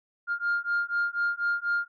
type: beating tone pair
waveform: sine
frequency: 1404 / 1408.1 Hz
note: F6 / F6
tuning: +9 / +14 cents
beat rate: 4.1 Hz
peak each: -27 dBFS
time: 0.27-1.88 s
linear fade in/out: 50 ms
effects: tanh soft clip ceiling -20 dBFS